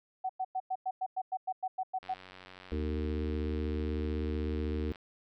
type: tone bursts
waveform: sine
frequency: 751 Hz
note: F#5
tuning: 26 cents sharp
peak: -30 dBFS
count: 13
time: 0.24-2.142 s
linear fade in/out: 10 ms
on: 54 ms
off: 100 ms
type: click train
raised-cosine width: 0.3 ms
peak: -33 dBFS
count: 273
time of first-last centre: 2.03-4.958 s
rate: 92.9 Hz
type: harmonic tone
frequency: 76 Hz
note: D#2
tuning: 40 cents flat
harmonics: 1 / 3 / 4 / 5 / 6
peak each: -33 / -39 / -39 / -41 / -41 dBFS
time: 2.72-4.92 s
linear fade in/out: 0 ms
effects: none